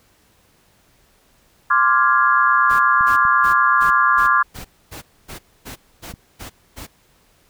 sine chord, D half-diminished seventh, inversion third, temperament equal, 1046.5 / 1174.7 / 1396.9 / 1661.2 Hz, C6 / D6 / F6 / Ab6, 0 / 0 / 0 / 0 cents, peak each -18 / -16 / -18 / -19 dBFS, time 1.7-4.43 s, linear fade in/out 10 ms
pink noise bursts, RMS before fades -34 dBFS, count 12, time 2.69-6.87 s, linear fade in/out 20 ms, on 110 ms, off 260 ms
clicks, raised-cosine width 5 ms, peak -23 dBFS, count 5, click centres 3.009 / 3.252 / 3.89 / 4.588 / 6.139 s
effects pink hiss -57 dBFS RMS until 7.49 s

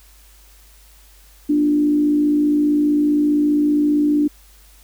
sine tone with frequency modulation, 295.6 Hz, D4, 11 cents sharp, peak -13 dBFS, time 1.49-4.28 s, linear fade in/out 10 ms, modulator 55.2 Hz, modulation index 0.36, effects added 50 Hz sine -47 dBFS peak until 4.83 s + white hiss -51 dBFS RMS until 4.83 s

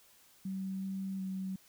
sine tone with pitch steps, 191.2 / 192.4 / 189.7 Hz, G3 / G3 / F#3, -43 / -32 / +43 cents, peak -35 dBFS, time 0.45-1.56 s, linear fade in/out 5 ms, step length 370 ms, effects white hiss -63 dBFS RMS until 1.68 s

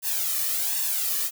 blue noise with flanger, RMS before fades -26 dBFS, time 0.02-1.31 s, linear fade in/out 50 ms, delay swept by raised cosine 1.1 to 1.69 ms, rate 1.3 Hz, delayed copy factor +0.85, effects none

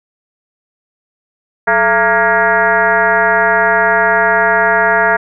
sine tone with frequency modulation, 1164 Hz, D6, 16 cents flat, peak -8 dBFS, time 1.67-5.17 s, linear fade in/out 10 ms, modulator 244 Hz, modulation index 2.8, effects none

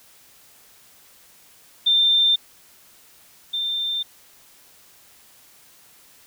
sine tone pair in turn, 3587 / 3587 Hz, A7 / A7, +33 / +33 cents, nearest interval unison, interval 0 cents, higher neither, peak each -14 / -22 dBFS, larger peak first, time 1.86-2.36 / 3.53-4.03 s, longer neither, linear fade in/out 10 ms, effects white hiss -52 dBFS RMS until 6.26 s

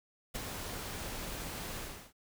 pink noise with ADSR envelope, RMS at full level -36 dBFS, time 0.34-2.13 s, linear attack 17 ms, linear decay 16 ms, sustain -5 dB, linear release 350 ms, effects none

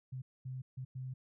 sine tone bursts at uneven times, 129.4 Hz, C3, 19 cents flat, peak -39 dBFS, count 4, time 0.12-0.22 / 0.45-0.62 / 0.77-0.85 / 0.95-1.14 s, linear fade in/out 10 ms, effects none

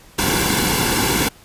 pink noise with comb filter, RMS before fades -18 dBFS, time 0.18-1.29 s, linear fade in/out 10 ms, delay 1.6 ms, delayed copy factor -0.7, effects pink hiss -47 dBFS RMS until 1.44 s + resampled to 32000 Hz

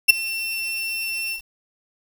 35% pulse tone with ADSR envelope, 2702 Hz, E7, 42 cents sharp, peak -3 dBFS, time 0.08-1.42 s, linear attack 19 ms, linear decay 11 ms, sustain -20 dB, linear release 100 ms, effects 7-bit

